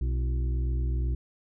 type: harmonic tone with a mistuned harmonic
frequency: 62.3 Hz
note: B1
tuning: 16 cents sharp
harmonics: 1 / 2 / 4 / 5 / 6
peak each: -25 / -34 / -46 / -44 / -48 dBFS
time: 0.01-1.15 s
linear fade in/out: 5 ms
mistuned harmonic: 5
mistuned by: +76 cents
effects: none